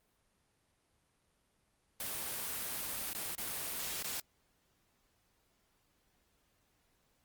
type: noise with dropouts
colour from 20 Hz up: white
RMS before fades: -39 dBFS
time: 2-4.2 s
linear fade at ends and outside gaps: 2 ms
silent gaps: 3.132-3.148 / 3.351-3.38 / 4.027-4.043 s
effects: pink hiss -75 dBFS RMS until 7.24 s + Opus 32 kbps